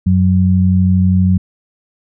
sine tone pair together, 92.5 / 185 Hz, F#2 / F#3, 0 / 0 cents, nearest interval octave, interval 1200 cents, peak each -11 dBFS, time 0.06-1.38 s, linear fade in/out 10 ms, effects none

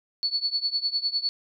sine tone with tremolo, 4435 Hz, C#8, in tune, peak -20 dBFS, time 0.23-1.29 s, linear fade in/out 0 ms, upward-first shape triangle, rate 9.9 Hz, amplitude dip 95%, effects none

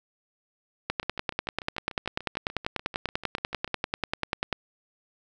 two click trains, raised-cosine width 0.3 ms, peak -10 / -23 dBFS, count 38 / 19, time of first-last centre 0.9-4.527 / 1.03-3.677 s, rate 10.2 / 6.8 Hz, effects none

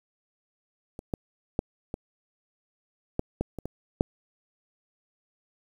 clicks, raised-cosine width 2 ms, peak -25 / -15 / -11 / -19 / -12 / -13 / -22 / -20 / -7 dBFS, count 9, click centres 0.991 / 1.138 / 1.591 / 1.941 / 3.194 / 3.41 / 3.587 / 3.656 / 4.009 s, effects 8-bit

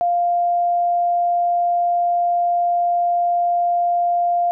sine tone, 698.5 Hz, F5, in tune, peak -15 dBFS, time 0.01-4.51 s, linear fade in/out 0 ms, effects none

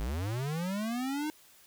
square linear sweep, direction up, 48.57 to 311.1 Hz, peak -32 dBFS, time 0-1.3 s, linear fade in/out 0 ms, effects white hiss -59 dBFS RMS until 1.66 s

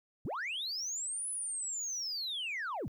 sine linear two-way sweep, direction up then down, 65.41 to 10170 to 65.41 Hz, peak -33 dBFS, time 0.25-2.88 s, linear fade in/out 0 ms, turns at 1.29 s, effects tanh soft clip ceiling -33 dBFS + 12-bit

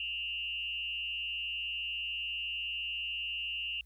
sine tone with frequency modulation, 2794 Hz, F7, in tune, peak -34 dBFS, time 0-3.81 s, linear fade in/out 2 ms, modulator 179 Hz, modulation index 0.74, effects added 60 Hz sine -56 dBFS peak until 3.85 s + white hiss -75 dBFS RMS until 3.85 s

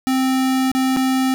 square tone with dropouts, 261.6 Hz, C4, in tune, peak -16 dBFS, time 0.07-1.34 s, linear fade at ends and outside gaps 0 ms, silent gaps 0.716-0.75 / 0.964-0.97 s, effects none

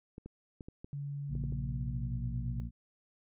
clicks, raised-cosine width 3 ms, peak -32 dBFS, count 8, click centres 0.181 / 0.26 / 0.608 / 0.685 / 0.845 / 1.353 / 1.439 / 1.524 s
sine tone with pitch glide, 142.2 to 125.23 Hz, C#3 to B2, +45 to +24 cents, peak -36 dBFS, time 0.93-2.6 s, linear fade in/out 0 ms, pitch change -221 cents, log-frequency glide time 1.32-2.17 s
harmonic tone, 58.27 Hz, A#1, in tune, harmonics 1 / 2 / 3 / 4, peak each -38 / -41 / -45 / -45 dBFS, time 1.28-2.71 s, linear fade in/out 50 ms
effects none

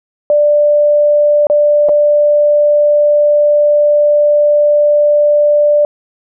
sine tone with dropouts, 590 Hz, D5, 8 cents sharp, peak -6 dBFS, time 0.3-5.85 s, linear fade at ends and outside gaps 1 ms, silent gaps 1.469-1.499 / 1.887-1.892 s, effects none

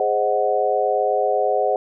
sine chord, Ab dominant seventh, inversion none, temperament equal, 415.3 / 523.3 / 622.3 / 740 Hz, Ab4 / C5 / Eb5 / Gb5, 0 / 0 / 0 / 0 cents, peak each -23 / -22 / -23 / -21 dBFS, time 0-1.76 s, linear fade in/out 2 ms, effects none

